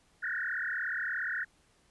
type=tone with frequency modulation; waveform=sine; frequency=1661.2 Hz; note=G#6; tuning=in tune; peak=-31 dBFS; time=0.22-1.45 s; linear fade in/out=20 ms; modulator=37 Hz; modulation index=6.2; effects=pink hiss -67 dBFS RMS until 1.9 s + resampled to 24000 Hz